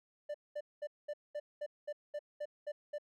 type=tone bursts; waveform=triangle; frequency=591 Hz; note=D5; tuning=11 cents sharp; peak=-35 dBFS; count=11; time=0.29-2.984 s; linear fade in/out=10 ms; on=54 ms; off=210 ms; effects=none